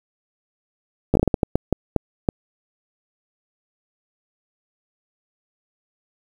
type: slowing click train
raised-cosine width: 2 ms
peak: -3 dBFS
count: 12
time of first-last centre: 1.14-2.288 s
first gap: 13 ms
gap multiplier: 1.38
effects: 7-bit